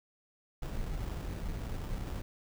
brown noise with sample-and-hold, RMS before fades -37 dBFS, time 0.62-2.22 s, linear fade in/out 5 ms, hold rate 2100 Hz, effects none

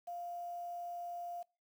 sine tone with quantisation, 698.5 Hz, F5, in tune, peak -40 dBFS, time 0.07-1.43 s, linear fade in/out 10 ms, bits 10, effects noise-tail reverb RT60 0.3 s tail -24 dB re dry

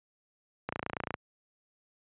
click train, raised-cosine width 0.5 ms, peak -17 dBFS, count 14, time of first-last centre 0.69-1.141 s, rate 28.8 Hz, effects high-pass 80 Hz 12 dB/octave + resampled to 8000 Hz

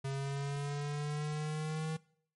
square exponential sweep, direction up, 135.9 to 159.2 Hz, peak -35 dBFS, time 0.04-1.97 s, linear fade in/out 10 ms, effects noise-tail reverb RT60 0.6 s tail -22 dB re dry + MP3 48 kbps

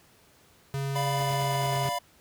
square tone with pitch glide, 137.7 to 134.94 Hz, C#3 to C#3, -11 to -46 cents, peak -29 dBFS, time 0.74-1.89 s, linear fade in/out 0 ms, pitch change -35 cents, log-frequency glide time 0.91-1.73 s
square chord, B diminished, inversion first, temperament equal, 587.3 / 698.5 / 987.8 Hz, D5 / F5 / B5, 0 / 0 / 0 cents, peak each -37 / -32 / -32 dBFS, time 0.95-1.99 s, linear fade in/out 10 ms
pink noise with tremolo, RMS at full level -42 dBFS, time 1.18-1.93 s, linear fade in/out 0 ms, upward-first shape square, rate 9.2 Hz, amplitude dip 75%
effects pink hiss -59 dBFS RMS until 2.2 s + high-pass 60 Hz 12 dB/octave

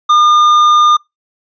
triangle tone with hard clipping, 1210 Hz, D#6, 49 cents flat, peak -7 dBFS, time 0.09-0.97 s, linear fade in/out 10 ms, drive 10 dB, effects noise-tail reverb RT60 0.2 s tail -26 dB re dry + resampled to 16000 Hz

